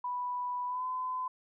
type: tone with pitch glide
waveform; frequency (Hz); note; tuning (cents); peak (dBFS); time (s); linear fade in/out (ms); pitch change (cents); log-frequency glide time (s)
sine; 987 to 1016.5; B5 to B5; -1 to +50; -32; 0.04-1.28; 5; +51; 0.67-0.85
effects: none